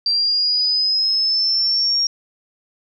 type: linear sweep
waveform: sine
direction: up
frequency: 4697 to 5588 Hz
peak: -15 dBFS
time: 0.06-2.07 s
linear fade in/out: 2 ms
effects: none